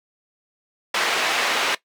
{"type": "band-pass noise", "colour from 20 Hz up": "white", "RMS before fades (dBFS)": -22, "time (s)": [0.94, 1.75], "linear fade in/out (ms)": 5, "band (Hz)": [450, 2900], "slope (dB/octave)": 12, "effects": ["noise-tail reverb RT60 0.1 s tail -17 dB re dry"]}